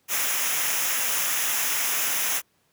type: noise with comb filter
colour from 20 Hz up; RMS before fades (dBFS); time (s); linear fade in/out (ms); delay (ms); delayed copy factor
white; -25; 0.08-2.42; 50; 0.23; -0.65
effects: pink hiss -67 dBFS RMS until 2.72 s + high-pass 100 Hz 12 dB/octave